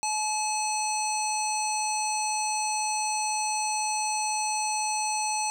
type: harmonic tone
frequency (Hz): 858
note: A5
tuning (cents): -44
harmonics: 1 / 3 / 5 / 7 / 9 / 10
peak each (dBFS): -28 / -35 / -36 / -33 / -37 / -37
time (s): 0.03-5.5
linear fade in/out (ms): 0
effects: 9-bit